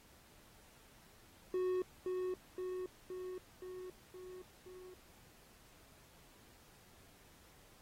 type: tone with echo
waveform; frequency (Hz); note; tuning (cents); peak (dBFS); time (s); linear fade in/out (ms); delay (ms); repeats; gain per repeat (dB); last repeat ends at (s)
triangle; 367.6; F#4; -11; -31; 1.54-1.82; 2; 520; 6; -3; 4.94
effects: pink hiss -64 dBFS RMS until 7.81 s + AAC 48 kbps